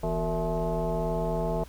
sine tone with frequency modulation, 246.9 Hz, B3, in tune, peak -25 dBFS, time 0.03-1.64 s, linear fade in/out 5 ms, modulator 205 Hz, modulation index 2.8, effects added 60 Hz sine -45 dBFS peak until 1.68 s + pink hiss -53 dBFS RMS until 1.68 s

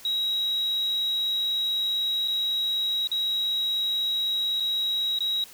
sine tone with dropouts, 3834 Hz, A#7, 48 cents sharp, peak -22 dBFS, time 0.05-5.44 s, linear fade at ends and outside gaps 2 ms, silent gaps 2.277-2.281 / 3.073-3.115 / 4.6-4.604 / 5.188-5.205 s, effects tanh soft clip ceiling -20 dBFS + white hiss -48 dBFS RMS until 5.53 s

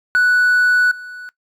triangle tone with level steps, 1480 Hz, F#6, in tune, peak -8 / -28 dBFS, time 0.15-1.29 s, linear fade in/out 0 ms, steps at 0.91 s, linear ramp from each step 5 ms, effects noise-tail reverb RT60 0.1 s tail -19 dB re dry + tanh soft clip ceiling -4 dBFS

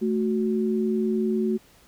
sine tone pair together, 220 / 370 Hz, A3 / F#4, 0 / 0 cents, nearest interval major sixth, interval 900 cents, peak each -23 / -25 dBFS, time 0.01-1.58 s, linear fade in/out 20 ms, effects pink hiss -56 dBFS RMS until 1.87 s

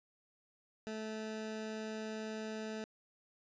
20% pulse tone, 218 Hz, A3, 16 cents flat, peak -35 dBFS, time 0.87-2.84 s, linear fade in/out 0 ms, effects resampled to 16000 Hz

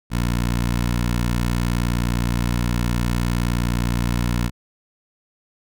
15% pulse tone with notch filter, 59.4 Hz, A#1, 33 cents sharp, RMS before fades -21 dBFS, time 0.1-4.51 s, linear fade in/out 50 ms, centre 580 Hz, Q 1.9, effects none

